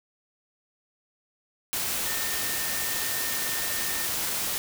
sine tone in noise, 1817 Hz, A#6, 45 cents flat, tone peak -37 dBFS, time 2.06-4.06 s, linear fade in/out 0 ms, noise white, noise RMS -29 dBFS, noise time 1.73-4.58 s, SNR -11 dB, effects none

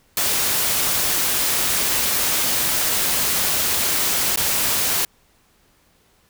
white noise with dropouts, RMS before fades -20 dBFS, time 0.17-5.05 s, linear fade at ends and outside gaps 2 ms, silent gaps 4.36-4.373 s, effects pink hiss -59 dBFS RMS until 6.29 s

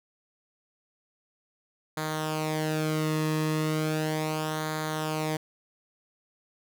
sawtooth tone with flanger, 155.56 Hz, D#3, in tune, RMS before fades -29 dBFS, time 1.97-5.37 s, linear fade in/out 5 ms, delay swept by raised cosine 0.36 to 1.36 ms, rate 0.36 Hz, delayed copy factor -0.65, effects none

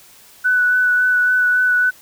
sine tone with vibrato, 1488 Hz, F#6, 9 cents sharp, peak -12 dBFS, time 0.44-1.91 s, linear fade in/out 20 ms, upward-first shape sine, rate 3.6 Hz, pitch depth 15 cents each way, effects white hiss -46 dBFS RMS until 2.01 s

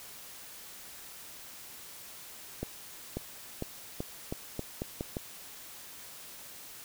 accelerating click train, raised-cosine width 2 ms, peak -20 dBFS, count 9, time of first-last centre 2.63-5.168 s, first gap 540 ms, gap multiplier 0.84, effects white hiss -48 dBFS RMS until 6.84 s

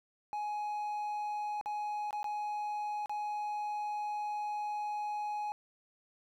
triangle tone with dropouts, 837 Hz, G#5, 13 cents sharp, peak -32 dBFS, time 0.33-5.52 s, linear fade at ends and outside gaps 0 ms, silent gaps 1.612-1.659 / 2.108-2.129 / 2.23-2.243 / 3.059-3.095 s, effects none

